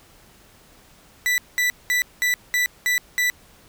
40% pulse tone bursts, 1975.5 Hz, B6, in tune, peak -17 dBFS, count 7, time 1.26-3.3 s, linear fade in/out 0 ms, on 120 ms, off 200 ms, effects pink hiss -52 dBFS RMS until 3.68 s

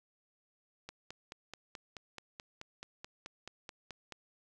click train, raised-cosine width 0.2 ms, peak -27 dBFS, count 16, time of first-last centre 0.89-4.123 s, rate 4.64 Hz, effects none

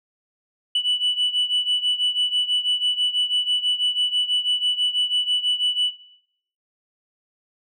sine beating tone pair, 2963 / 2969.1 Hz, F#7 / F#7, +2 / +5 cents, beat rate 6.1 Hz, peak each -19 / -22 dBFS, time 0.75-5.91 s, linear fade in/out 5 ms, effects noise-tail reverb RT60 0.7 s tail -17 dB re dry + tanh soft clip ceiling -15 dBFS

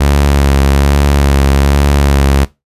sawtooth tone with vibrato, 70.1 Hz, C#2, 20 cents sharp, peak -3 dBFS, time 0-2.45 s, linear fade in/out 10 ms, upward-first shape sine, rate 1.2 Hz, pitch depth 29 cents each way, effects noise-tail reverb RT60 0.2 s tail -18 dB re dry + resampled to 32000 Hz

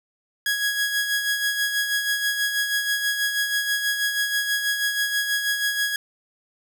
sawtooth tone with tremolo, 1661.2 Hz, G#6, in tune, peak -16 dBFS, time 0.46-5.96 s, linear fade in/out 2 ms, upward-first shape sine, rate 6.2 Hz, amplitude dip 50%, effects none

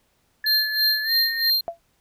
sine tone with pitch glide, 1724 to 1837.1 Hz, A6 to A#6, -36 to -26 cents, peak -25 dBFS, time 0.44-1.5 s, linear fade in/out 2 ms, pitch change +110 cents, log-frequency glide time 1.03-1.11 s
square tone with tremolo, 4186 Hz, C8, in tune, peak -17 dBFS, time 0.46-1.61 s, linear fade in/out 5 ms, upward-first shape sine, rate 3.1 Hz, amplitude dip 80%
sine tone with exponential decay, 676 Hz, E5, 43 cents sharp, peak -21 dBFS, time 1.68-1.79 s, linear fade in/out 0 ms, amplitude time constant 22 ms
effects pink hiss -66 dBFS RMS until 2 s

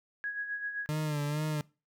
sine tone with tremolo, 1661.2 Hz, G#6, in tune, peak -31 dBFS, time 0.24-0.86 s, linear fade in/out 0 ms, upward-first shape sine, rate 7.7 Hz, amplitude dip 55%
40% pulse tone with vibrato, 150 Hz, D3, 37 cents sharp, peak -29 dBFS, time 0.89-1.61 s, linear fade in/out 0 ms, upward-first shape sine, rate 2.2 Hz, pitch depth 55 cents each way
effects noise-tail reverb RT60 0.3 s tail -22 dB re dry

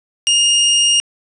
sawtooth tone, 2839 Hz, F7, 28 cents sharp, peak -7 dBFS, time 0.27-1 s, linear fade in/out 0 ms, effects resampled to 22050 Hz + 8-bit

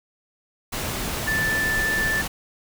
sine tone in noise, 1760 Hz, A6, in tune, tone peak -21 dBFS, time 1.27-2.22 s, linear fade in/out 10 ms, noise pink, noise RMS -28 dBFS, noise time 0.72-2.28 s, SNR +4 dB, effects none

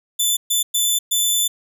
15% pulse tone bursts at uneven times, 3510 Hz, A7, 5 cents flat, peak -9 dBFS, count 4, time 0.19-0.37 / 0.5-0.63 / 0.74-0.99 / 1.11-1.48 s, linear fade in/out 10 ms, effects none

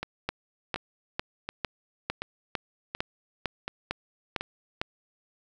two click trains, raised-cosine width 0.3 ms, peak -12 / -16 dBFS, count 11 / 7, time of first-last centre 0.29-4.815 / 0.03-4.41 s, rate 2.21 / 1.37 Hz, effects 9-bit

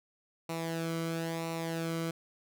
sawtooth tone with flanger, 164.81 Hz, E3, in tune, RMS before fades -35 dBFS, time 0.49-2.11 s, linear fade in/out 5 ms, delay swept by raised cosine 0.61 to 1.15 ms, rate 1 Hz, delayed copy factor -0.65, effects none

